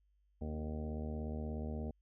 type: harmonic tone with a mistuned harmonic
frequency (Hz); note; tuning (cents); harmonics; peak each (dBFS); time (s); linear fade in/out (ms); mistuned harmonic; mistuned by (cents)
76.8; D#2; -22; 1 / 2 / 3 / 4 / 5 / 6 / 7 / 8 / 9 / 10; -40 / -48 / -43 / -54 / -52 / -50 / -56 / -52 / -61 / -57; 0.41-1.91; 5; 4; -18
effects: added 50 Hz sine -70 dBFS peak until 2.01 s